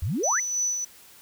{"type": "exponential sweep", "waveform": "sine", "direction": "up", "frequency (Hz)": [71.2, 2154], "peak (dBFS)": -24, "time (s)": [0.02, 0.4], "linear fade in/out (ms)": 5}
{"type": "tone with tremolo", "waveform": "sine", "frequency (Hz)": 5970, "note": "F#8", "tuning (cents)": 15, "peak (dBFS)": -22, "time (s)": [0.23, 0.85], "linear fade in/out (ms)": 10, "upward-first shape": "sine", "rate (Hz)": 3.1, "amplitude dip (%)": 45}
{"effects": ["white hiss -51 dBFS RMS until 1.21 s"]}